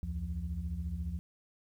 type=tone cluster; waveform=sine; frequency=67.8 / 82.1 / 173.7 Hz; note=C#2 / E2 / F3; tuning=-38 / -6 / -9 cents; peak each=-37 / -37 / -40 dBFS; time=0.03-1.19 s; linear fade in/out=0 ms; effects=tanh soft clip ceiling -26 dBFS + 11-bit